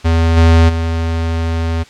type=tone with level steps; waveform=square; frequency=82.41 Hz; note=E2; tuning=in tune; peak=-10 / -6 / -15 dBFS; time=0.04-1.84 s; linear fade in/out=20 ms; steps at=0.36 / 0.68 s; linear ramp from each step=20 ms; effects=white hiss -41 dBFS RMS until 1.89 s + low-pass 5000 Hz 12 dB/octave